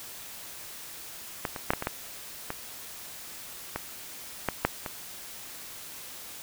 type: clicks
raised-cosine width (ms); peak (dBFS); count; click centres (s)
0.5; -13 / -19 / -7 / -11 / -16 / -12 / -16 / -15 / -10 / -6 / -18; 11; 1.452 / 1.562 / 1.705 / 1.735 / 1.824 / 1.871 / 2.504 / 3.76 / 4.487 / 4.65 / 4.862
effects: white hiss -43 dBFS RMS until 6.42 s